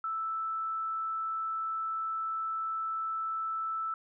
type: tone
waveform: sine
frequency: 1318.5 Hz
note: E6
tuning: in tune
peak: -31 dBFS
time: 0.04-3.94 s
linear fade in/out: 2 ms
effects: none